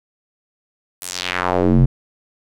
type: tone with band-pass filter sweep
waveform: square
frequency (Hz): 45.1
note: F#1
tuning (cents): -44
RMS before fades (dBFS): -17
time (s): 1.01-1.86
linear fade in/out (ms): 10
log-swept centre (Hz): 12000 to 120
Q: 1.8
effects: none